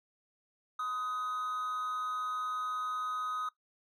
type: tone with amplitude modulation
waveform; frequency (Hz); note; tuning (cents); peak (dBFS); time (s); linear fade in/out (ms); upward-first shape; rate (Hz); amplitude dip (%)
triangle; 1255; D#6; +15; -29; 0.79-3.49; 5; sine; 236; 50
effects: noise-tail reverb RT60 0.1 s tail -17 dB re dry